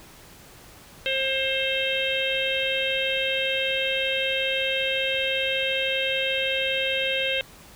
harmonic tone with a mistuned harmonic, 532 Hz, C5, 29 cents sharp, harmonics 1 / 3 / 4 / 5 / 6 / 7, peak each -28 / -33 / -32 / -28 / -28 / -33 dBFS, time 1.06-7.41 s, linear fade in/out 0 ms, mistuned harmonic 6, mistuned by -16 cents, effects pink hiss -48 dBFS RMS until 7.75 s

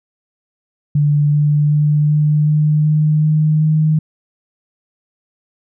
sine tone with pitch steps, 146.83 / 148.02 / 149.22 / 150.44 / 151.66 / 152.89 / 154.13 / 155.38 Hz, D3 / D3 / D3 / D3 / D#3 / D#3 / D#3 / D#3, 0 / +14 / +28 / +42 / -44 / -30 / -16 / -2 cents, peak -10 dBFS, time 0.95-3.99 s, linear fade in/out 5 ms, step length 380 ms, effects none

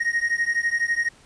triangle beating tone pair, 1865 / 1877 Hz, A#6 / A#6, 0 / +11 cents, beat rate 12 Hz, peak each -22 dBFS, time 0-1.09 s, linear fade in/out 10 ms, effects pink hiss -53 dBFS RMS until 1.25 s + resampled to 22050 Hz

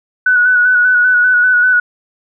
sine tone with vibrato, 1480 Hz, F#6, in tune, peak -7 dBFS, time 0.26-1.8 s, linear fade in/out 5 ms, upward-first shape square, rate 5.1 Hz, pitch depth 25 cents each way, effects none

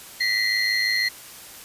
triangle tone cluster, 1933 / 2039 / 4229 Hz, B6 / C7 / C8, -38 / -45 / +18 cents, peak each -23 dBFS, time 0.2-1.09 s, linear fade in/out 10 ms, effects white hiss -42 dBFS RMS until 1.64 s + resampled to 32000 Hz

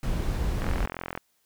brown noise, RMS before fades -27 dBFS, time 0.03-0.86 s, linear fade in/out 2 ms
click train, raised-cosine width 0.5 ms, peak -17 dBFS, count 25, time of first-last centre 0.62-1.176 s, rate 43.2 Hz
effects white hiss -70 dBFS RMS until 1.45 s

